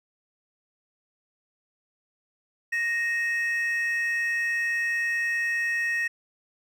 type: tone pair together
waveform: triangle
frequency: 1864.7 / 2595 Hz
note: A#6 / E7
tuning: 0 / -28 cents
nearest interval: tritone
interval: 572 cents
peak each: -22 / -31 dBFS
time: 2.72-6.08 s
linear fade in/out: 10 ms
effects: tanh soft clip ceiling -17 dBFS